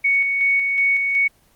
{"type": "tone with tremolo", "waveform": "sine", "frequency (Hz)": 2225, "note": "C#7", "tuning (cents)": 6, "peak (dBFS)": -14, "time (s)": [0.04, 1.28], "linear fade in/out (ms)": 10, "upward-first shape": "square", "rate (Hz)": 2.7, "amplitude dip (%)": 35, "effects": ["pink hiss -57 dBFS RMS until 1.55 s", "Opus 24 kbps"]}